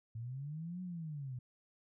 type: linear two-way sweep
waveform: sine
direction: up then down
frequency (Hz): 109.2 to 185 to 121.2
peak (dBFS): -40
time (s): 0.15-1.39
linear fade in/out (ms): 5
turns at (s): 0.82
effects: none